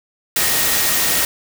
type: tone in noise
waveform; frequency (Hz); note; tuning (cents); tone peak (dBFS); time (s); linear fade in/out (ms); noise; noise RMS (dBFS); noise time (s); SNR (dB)
sine; 1870; A#6; +5; -28; 0.36-1.25; 2; white; -17; 0.36-1.25; -14
effects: none